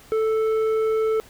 sine tone with tanh clipping, 440 Hz, A4, in tune, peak -20 dBFS, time 0.12-1.2 s, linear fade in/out 0 ms, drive 8 dB, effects pink hiss -49 dBFS RMS until 1.29 s

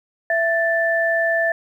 sine tone pair together, 665 / 1763.1 Hz, E5 / A6, +15 / +3 cents, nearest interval octave + perfect fourth, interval 1688 cents, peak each -19 dBFS, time 0.3-1.52 s, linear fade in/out 2 ms, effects 9-bit

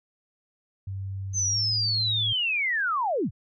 sine tone with pitch glide, 96.9 to 108.14 Hz, G2 to A2, -20 to -30 cents, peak -30 dBFS, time 0.87-2.33 s, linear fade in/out 5 ms, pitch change +190 cents, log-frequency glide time 1.42-1.7 s
sine linear sweep, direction down, 6272 to 62.9 Hz, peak -23 dBFS, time 1.33-3.31 s, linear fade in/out 50 ms
effects none

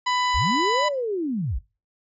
harmonic tone, 995 Hz, B5, 13 cents sharp, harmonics 1 / 2 / 3 / 4 / 5 / 7, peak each -22 / -28 / -32 / -34 / -36 / -39 dBFS, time 0.06-0.89 s, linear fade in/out 10 ms
sine linear two-way sweep, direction up then down, 37.12 to 610 to 37.12 Hz, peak -23 dBFS, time 0.34-1.59 s, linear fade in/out 10 ms, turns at 0.86 s
effects noise-tail reverb RT60 0.3 s tail -21 dB re dry

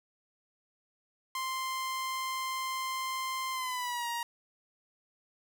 sawtooth tone with pitch glide, 1046.5 to 943.2 Hz, C6 to A#5, 0 to +20 cents, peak -29 dBFS, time 1.35-4.23 s, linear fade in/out 2 ms, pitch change -180 cents, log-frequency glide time 3.52-4.08 s, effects none

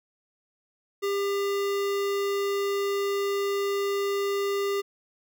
square tone with notch filter, 400 Hz, G4, 35 cents sharp, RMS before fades -27 dBFS, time 1.02-4.82 s, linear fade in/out 20 ms, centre 9500 Hz, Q 1.5, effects none

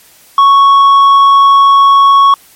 triangle tone with tanh clipping, 1108.7 Hz, C#6, in tune, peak -3 dBFS, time 0.38-2.34 s, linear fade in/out 2 ms, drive 9 dB, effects white hiss -42 dBFS RMS until 2.55 s + MP3 64 kbps

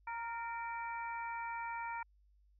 harmonic tone with a mistuned harmonic, 464.9 Hz, A#4, 5 cents flat, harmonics 2 / 3 / 4 / 5, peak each -40 / -47 / -50 / -48 dBFS, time 0.07-2.03 s, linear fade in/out 5 ms, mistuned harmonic 4, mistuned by -27 cents, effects added 50 Hz sine -65 dBFS peak until 2.59 s

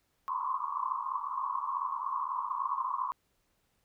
white band-pass noise, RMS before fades -34 dBFS, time 0.28-3.12 s, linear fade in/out 0 ms, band 1000 to 1100 Hz, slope 96 dB/octave, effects pink hiss -75 dBFS RMS until 3.84 s

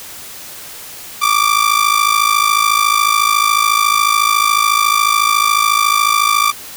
sawtooth ring-modulated tone, 1174.7 Hz, D6, in tune, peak -4 dBFS, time 1.21-6.52 s, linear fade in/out 20 ms, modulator 27 Hz, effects white hiss -32 dBFS RMS until 6.76 s

